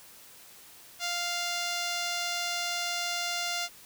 5% pulse tone with notch filter, 698.5 Hz, F5, in tune, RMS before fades -32 dBFS, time 0.99-3.69 s, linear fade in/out 50 ms, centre 9000 Hz, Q 1.5, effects white hiss -52 dBFS RMS until 3.85 s

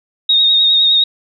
sine tone with vibrato, 3729 Hz, A#7, in tune, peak -8 dBFS, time 0.29-1.04 s, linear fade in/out 5 ms, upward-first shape sine, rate 9.8 Hz, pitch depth 32 cents each way, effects none

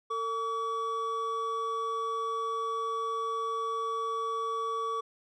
triangle tone pair together, 452.1 / 1140 Hz, A4 / C#6, +47 / +48 cents, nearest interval octave + major third, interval 1601 cents, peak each -34 / -29 dBFS, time 0.1-5.01 s, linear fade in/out 10 ms, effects resampled to 22050 Hz

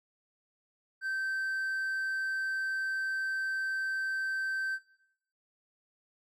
triangle tone, 1553 Hz, G6, 17 cents flat, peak -29 dBFS, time 1.01-4.79 s, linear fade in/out 50 ms, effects noise-tail reverb RT60 0.8 s tail -18 dB re dry + MP3 64 kbps

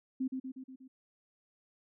sine tone with echo, 261 Hz, C4, 4 cents flat, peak -30 dBFS, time 0.2-0.28 s, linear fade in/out 10 ms, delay 120 ms, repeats 5, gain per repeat -4 dB, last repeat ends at 0.88 s, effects none

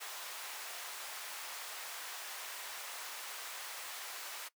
pink high-pass noise, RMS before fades -45 dBFS, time 0-4.49 s, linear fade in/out 20 ms, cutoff 870 Hz, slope 12 dB/octave, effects noise-tail reverb RT60 0.1 s tail -19 dB re dry + high-pass 400 Hz 12 dB/octave

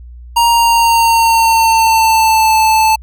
square tone with pitch glide, 936 to 878.4 Hz, A#5 to A5, +7 to -3 cents, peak -8 dBFS, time 0.36-2.96 s, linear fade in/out 10 ms, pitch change -110 cents, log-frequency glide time 0.48-2.55 s, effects added 60 Hz sine -30 dBFS peak until 3.02 s

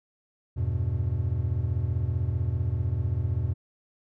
triangle chord, E minor, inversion none, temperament equal with one note detuned, 82.41 / 98 / 122.9 Hz, E2 / G2 / B2, 0 / 0 / -8 cents, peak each -27 dBFS, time 0.56-3.54 s, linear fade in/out 20 ms, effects none

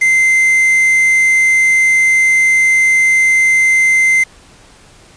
triangle tone with quantisation, 2077 Hz, C7, 13 cents flat, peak -6 dBFS, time 0.01-4.24 s, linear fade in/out 10 ms, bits 4, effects pink hiss -43 dBFS RMS until 5.16 s + resampled to 22050 Hz

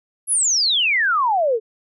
sine exponential sweep, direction down, 11370 to 422.1 Hz, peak -15 dBFS, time 0.27-1.6 s, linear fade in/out 50 ms, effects none

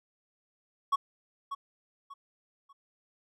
triangle tone with echo, 1111 Hz, C#6, 4 cents sharp, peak -21 dBFS, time 0.92-0.96 s, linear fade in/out 10 ms, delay 590 ms, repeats 3, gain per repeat -10 dB, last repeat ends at 2.73 s, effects none

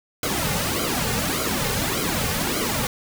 pink noise with flanger, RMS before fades -24 dBFS, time 0.23-2.87 s, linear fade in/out 2 ms, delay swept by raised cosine 1.1 to 3.1 ms, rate 1.7 Hz, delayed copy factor -0.8, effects none

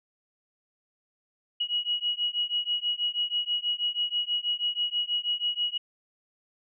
sine beating tone pair, 2905 / 2911.2 Hz, F#7 / F#7, -32 / -29 cents, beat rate 6.2 Hz, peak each -29 dBFS, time 1.6-5.78 s, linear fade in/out 10 ms, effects none

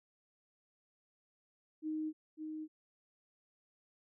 sine tone with echo, 311.1 Hz, D#4, in tune, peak -35 dBFS, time 1.82-2.13 s, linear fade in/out 50 ms, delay 550 ms, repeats 1, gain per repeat -5 dB, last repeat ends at 2.68 s, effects none

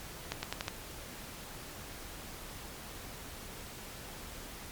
accelerating click train, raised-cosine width 0.2 ms, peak -16 dBFS, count 5, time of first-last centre 0.32-0.681 s, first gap 110 ms, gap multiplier 0.87, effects pink hiss -46 dBFS RMS until 4.71 s + MP3 96 kbps

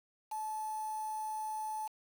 sine tone with quantisation, 865 Hz, A5, 30 cents flat, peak -36 dBFS, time 0.31-1.88 s, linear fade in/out 10 ms, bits 8, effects none

